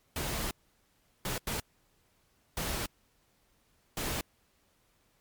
pink noise bursts at uneven times, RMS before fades -34 dBFS, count 5, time 0.16-0.51 / 1.25-1.38 / 1.47-1.6 / 2.57-2.86 / 3.97-4.21 s, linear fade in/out 2 ms, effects pink hiss -70 dBFS RMS until 5.2 s + MP3 96 kbps

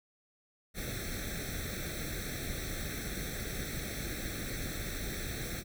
pink noise with comb filter, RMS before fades -38 dBFS, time 0.74-5.64 s, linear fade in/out 50 ms, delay 0.51 ms, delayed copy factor +1, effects none

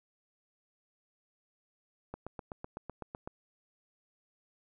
click train, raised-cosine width 1 ms, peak -26 dBFS, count 10, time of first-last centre 2.14-3.275 s, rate 7.93 Hz, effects none

